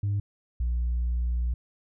sine tone pair in turn, 101.3 / 59.89 Hz, G#2 / A#1, -43 / +47 cents, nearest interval major sixth, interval 910 cents, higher first, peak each -22 dBFS, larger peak neither, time 0.03-0.2 / 0.6-1.54 s, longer second, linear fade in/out 5 ms, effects tanh soft clip ceiling -22 dBFS

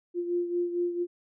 sine beating tone pair, 349.2 / 353.6 Hz, F4 / F4, 0 / +22 cents, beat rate 4.4 Hz, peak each -27 / -34 dBFS, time 0.14-1.07 s, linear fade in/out 50 ms, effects none

